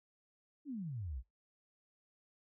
sine exponential sweep, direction down, 310 to 53.6 Hz, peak -39 dBFS, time 0.65-1.23 s, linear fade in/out 50 ms, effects noise-tail reverb RT60 0.2 s tail -22 dB re dry

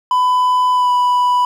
triangle tone with pitch glide, 1001 to 987.8 Hz, B5 to B5, +23 to 0 cents, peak -9 dBFS, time 0.11-1.45 s, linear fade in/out 2 ms, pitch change -23 cents, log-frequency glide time 0.73-0.9 s, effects 8-bit

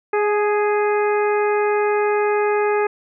harmonic tone with a mistuned harmonic, 415.3 Hz, G#4, in tune, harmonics 1 / 2 / 3 / 4 / 5 / 6, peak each -17 / -23 / -27 / -29 / -31 / -33 dBFS, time 0.13-2.87 s, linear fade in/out 5 ms, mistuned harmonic 2, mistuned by +23 cents, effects none

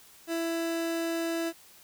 30% pulse tone, 332 Hz, E4, 12 cents sharp, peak -26 dBFS, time 0.27-1.53 s, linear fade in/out 50 ms, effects white hiss -55 dBFS RMS until 1.83 s

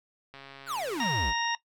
click train, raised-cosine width 0.3 ms, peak -30 dBFS, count 101, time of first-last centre 0.34-1.07 s, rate 137 Hz
square exponential sweep, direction down, 1605 to 45.43 Hz, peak -31 dBFS, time 0.66-1.34 s, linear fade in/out 50 ms
harmonic tone, 932.3 Hz, A#5, in tune, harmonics 1 / 2 / 3 / 4 / 6, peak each -30 / -33 / -35 / -36 / -38 dBFS, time 1-1.55 s, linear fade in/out 2 ms
effects noise-tail reverb RT60 0.1 s tail -17 dB re dry

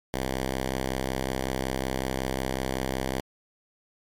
5% pulse tone, 65.41 Hz, C2, in tune, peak -16 dBFS, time 0.14-3.2 s, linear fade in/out 0 ms, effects MP3 96 kbps

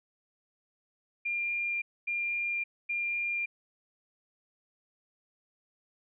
sine tone bursts, 2399 Hz, D7, 36 cents sharp, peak -29 dBFS, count 3, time 1.25-3.46 s, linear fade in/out 10 ms, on 570 ms, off 250 ms, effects none

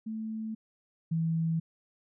sine tone pair in turn, 220 / 163.34 Hz, A3 / E3, 0 / -16 cents, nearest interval perfect fourth, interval 516 cents, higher first, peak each -33 / -26 dBFS, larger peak second, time 0.06-0.55 / 1.11-1.6 s, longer neither, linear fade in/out 10 ms, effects none

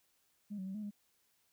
sine tone with pitch steps, 206.2 / 188.4 / 192 / 212.4 / 205.3 Hz, G#3 / F#3 / G3 / G#3 / G#3, -12 / +32 / -36 / +39 / -20 cents, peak -38 dBFS, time 0.5-0.91 s, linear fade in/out 20 ms, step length 82 ms, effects tanh soft clip ceiling -35 dBFS + white hiss -75 dBFS RMS until 1.52 s

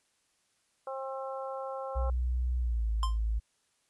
harmonic tone, 266.9 Hz, C4, 35 cents sharp, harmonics 2 / 3 / 4 / 5, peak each -37 / -41 / -43 / -45 dBFS, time 0.87-2.1 s, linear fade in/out 2 ms
sine tone with pitch glide, 61.74 to 54.69 Hz, B1 to A1, 0 to -10 cents, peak -27 dBFS, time 1.95-3.4 s, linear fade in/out 20 ms, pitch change -210 cents, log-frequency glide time 2.58-2.87 s
square tone with exponential decay, 1046.5 Hz, C6, in tune, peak -28 dBFS, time 3.03-3.18 s, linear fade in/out 1 ms, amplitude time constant 31 ms
effects white hiss -73 dBFS RMS until 3.89 s + resampled to 24000 Hz

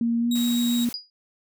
sine tone with pitch glide, 233.1 to 238.4 Hz, A#3 to A#3, 0 to +39 cents, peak -20 dBFS, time 0.01-0.89 s, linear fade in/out 2 ms, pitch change +39 cents, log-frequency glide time 0.19-0.29 s
sawtooth tone, 3808 Hz, A#7, 36 cents sharp, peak -26 dBFS, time 0.31-0.85 s, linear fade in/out 5 ms
white high-pass noise, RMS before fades -39 dBFS, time 0.35-0.93 s, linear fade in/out 5 ms, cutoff 120 Hz, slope 24 dB/octave
sine tone with exponential decay, 4899 Hz, D#8, 28 cents flat, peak -25 dBFS, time 0.94-1.1 s, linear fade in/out 1 ms, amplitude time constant 34 ms
effects none

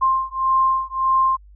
sine beating tone pair, 1054 / 1055.7 Hz, C6 / C6, +12 / +15 cents, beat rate 1.7 Hz, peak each -19 dBFS, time 0.01-1.37 s, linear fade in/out 20 ms, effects added 50 Hz sine -43 dBFS peak until 1.55 s

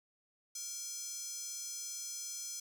square tone with high-pass filter, 468.7 Hz, A#4, 9 cents sharp, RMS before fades -43 dBFS, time 0.55-2.6 s, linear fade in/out 5 ms, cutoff 6100 Hz, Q 3.8, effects none

